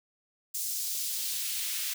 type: noise with high-pass filter sweep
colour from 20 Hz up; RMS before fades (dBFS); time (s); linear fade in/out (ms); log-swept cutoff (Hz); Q
white; -33; 0.54-1.94; 10; 6200 to 2200; 1.1
effects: none